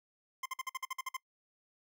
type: tone bursts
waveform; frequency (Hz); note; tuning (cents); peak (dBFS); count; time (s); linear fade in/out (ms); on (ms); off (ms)
25% pulse; 1046.5; C6; 0; -32; 10; 0.43-1.168; 5; 27; 52
effects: noise-tail reverb RT60 0.1 s tail -23 dB re dry